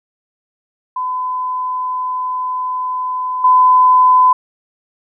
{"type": "tone with level steps", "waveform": "sine", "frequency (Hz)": 1011, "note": "B5", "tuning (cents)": 40, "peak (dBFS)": [-17, -6], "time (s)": [0.96, 4.33], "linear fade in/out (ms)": 5, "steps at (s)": 3.44, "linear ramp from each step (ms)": 5, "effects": []}